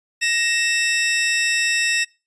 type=tone pair together; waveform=sawtooth; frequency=1871 / 2646 Hz; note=A#6 / E7; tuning=+6 / +6 cents; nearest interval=tritone; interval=600 cents; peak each=-17 dBFS; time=0.21-2.05 s; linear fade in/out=20 ms; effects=noise-tail reverb RT60 0.3 s tail -24 dB re dry + resampled to 22050 Hz